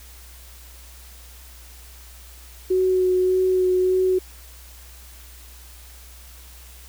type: tone with vibrato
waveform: sine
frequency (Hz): 370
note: F#4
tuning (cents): 0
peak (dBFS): -16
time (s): 2.7-4.19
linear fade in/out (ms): 10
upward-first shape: sine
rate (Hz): 1.7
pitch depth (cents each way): 14
effects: added 61 Hz sine -43 dBFS peak until 6.88 s + white hiss -47 dBFS RMS until 6.88 s